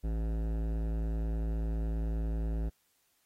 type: tone with hard clipping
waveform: sine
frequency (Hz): 55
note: A1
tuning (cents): 0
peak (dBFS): -32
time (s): 0.03-2.7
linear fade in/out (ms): 20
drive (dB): 16
effects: white hiss -73 dBFS RMS until 3.25 s + AAC 48 kbps